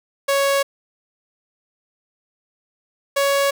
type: tone pair in turn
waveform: sawtooth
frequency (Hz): 555 / 558.1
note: C#5 / C#5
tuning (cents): +2 / +12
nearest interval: unison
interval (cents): 10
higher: second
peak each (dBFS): -12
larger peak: neither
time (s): 0.28-0.63 / 3.16-3.51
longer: neither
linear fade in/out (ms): 10
effects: none